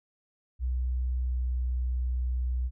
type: tone with pitch glide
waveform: sine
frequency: 62.6 to 62.2 Hz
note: B1 to B1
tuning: +24 to +13 cents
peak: -26 dBFS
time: 0.59-2.71 s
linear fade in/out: 50 ms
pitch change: -11 cents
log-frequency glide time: 1.26-1.37 s
effects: none